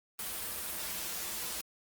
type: noise with comb filter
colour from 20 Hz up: white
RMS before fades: -38 dBFS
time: 0.19-1.61 s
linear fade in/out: 2 ms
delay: 7.4 ms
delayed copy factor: -0.85
effects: Opus 32 kbps